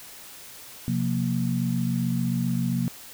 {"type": "tone cluster", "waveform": "sine", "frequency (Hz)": [130.2, 177.4, 232.9], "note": ["C3", "F3", "A#3"], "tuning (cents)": [-8, 27, -1], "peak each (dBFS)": -27, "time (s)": [0.88, 2.88], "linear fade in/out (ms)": 0, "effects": ["white hiss -44 dBFS RMS until 3.13 s"]}